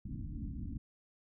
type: low-pass noise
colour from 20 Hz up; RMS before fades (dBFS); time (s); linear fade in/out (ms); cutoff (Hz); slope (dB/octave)
pink; -41; 0.05-0.78; 5; 300; 96
effects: none